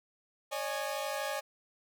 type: chord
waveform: sawtooth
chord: C# suspended second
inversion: none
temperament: equal with one note detuned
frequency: 554.4 / 606.6 / 830.6 Hz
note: C#5 / D#5 / G#5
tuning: 0 / -44 / 0 cents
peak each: -34 / -34 / -35 dBFS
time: 0.51-1.41 s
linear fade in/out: 20 ms
effects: none